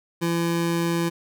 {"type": "tone pair together", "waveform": "square", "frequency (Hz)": [168.95, 337.9], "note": ["E3", "E4"], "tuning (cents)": [43, 43], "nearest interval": "octave", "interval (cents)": 1200, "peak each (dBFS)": [-25, -25], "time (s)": [0.21, 1.1], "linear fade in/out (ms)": 20, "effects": []}